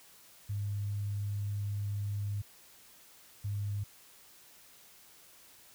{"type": "tone bursts at uneven times", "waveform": "sine", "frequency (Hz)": 102, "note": "G#2", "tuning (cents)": -31, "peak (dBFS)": -32, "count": 2, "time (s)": [[0.49, 2.42], [3.44, 3.84]], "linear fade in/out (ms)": 10, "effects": ["white hiss -58 dBFS RMS until 5.74 s"]}